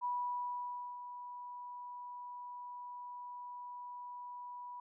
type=tone with ADSR envelope; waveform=sine; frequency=980 Hz; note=B5; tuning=14 cents flat; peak=-33 dBFS; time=0.01-4.8 s; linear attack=35 ms; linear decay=930 ms; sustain=-11 dB; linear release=3 ms; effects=none